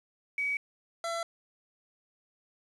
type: tone pair in turn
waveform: sine / 25% pulse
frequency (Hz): 2269 / 672.9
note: C#7 / E5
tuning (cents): +40 / +35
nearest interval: octave + major sixth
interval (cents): 2105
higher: first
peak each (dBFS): -28 / -28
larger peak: neither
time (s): 0.38-0.57 / 1.04-1.23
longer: neither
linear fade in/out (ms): 2
effects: resampled to 24000 Hz + 9-bit